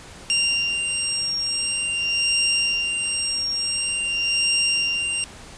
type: beating tone pair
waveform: 20% pulse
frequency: 2783 / 2783.47 Hz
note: F7 / F7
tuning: -7 / -6 cents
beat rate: 0.47 Hz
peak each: -19 dBFS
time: 0.3-5.24 s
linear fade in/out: 0 ms
effects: pink hiss -42 dBFS RMS until 5.57 s + resampled to 22050 Hz